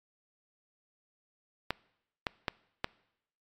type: clicks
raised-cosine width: 0.3 ms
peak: -13 dBFS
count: 4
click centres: 1.706 / 2.268 / 2.482 / 2.844 s
effects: noise-tail reverb RT60 0.8 s tail -23 dB re dry + MP3 96 kbps